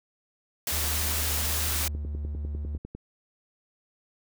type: noise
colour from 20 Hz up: white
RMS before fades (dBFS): -29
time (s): 0.67-1.88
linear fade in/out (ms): 2
type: tone with pitch glide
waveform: triangle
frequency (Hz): 76.1 to 73.47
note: D#2 to D2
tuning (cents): -38 to +1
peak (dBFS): -28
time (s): 0.72-2.78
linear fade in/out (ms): 10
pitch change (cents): -61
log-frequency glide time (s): 1.75-1.97
type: click train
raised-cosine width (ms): 3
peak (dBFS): -25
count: 11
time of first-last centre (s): 1.95-2.95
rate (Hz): 10
effects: none